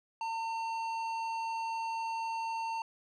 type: tone with tanh clipping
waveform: sine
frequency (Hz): 906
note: A#5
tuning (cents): -50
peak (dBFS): -35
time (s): 0.21-2.82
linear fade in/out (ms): 2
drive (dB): 12
effects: none